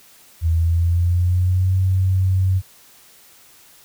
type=tone with pitch glide; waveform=sine; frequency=82.2 to 93.88 Hz; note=E2 to F#2; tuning=-4 to +26 cents; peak=-14 dBFS; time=0.41-2.62 s; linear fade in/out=50 ms; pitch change=+230 cents; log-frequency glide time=0.53-1.75 s; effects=white hiss -49 dBFS RMS until 3.84 s